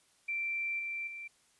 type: tone with level steps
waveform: sine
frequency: 2349 Hz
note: D7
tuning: in tune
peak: -32 / -35 / -41 dBFS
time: 0.28-1.28 s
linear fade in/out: 10 ms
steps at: 0.79 / 1.07 s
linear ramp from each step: 5 ms
effects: white hiss -68 dBFS RMS until 1.59 s + resampled to 24000 Hz